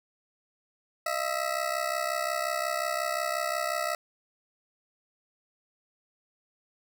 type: ring-modulated tone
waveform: 20% pulse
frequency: 650 Hz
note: E5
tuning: 24 cents flat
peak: -20 dBFS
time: 1.06-3.95 s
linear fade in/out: 2 ms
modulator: 32.8 Hz
effects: none